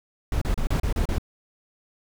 brown noise bursts, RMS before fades -23 dBFS, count 7, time 0.32-1.183 s, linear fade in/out 2 ms, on 95 ms, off 33 ms, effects none

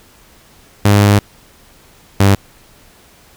sawtooth tone pair in turn, 102.3 / 98.87 Hz, G#2 / G2, -26 / +15 cents, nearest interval minor second, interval 59 cents, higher first, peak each -3 dBFS, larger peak neither, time 0.85-1.19 / 2.2-2.35 s, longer first, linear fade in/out 5 ms, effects pink hiss -46 dBFS RMS until 3.36 s

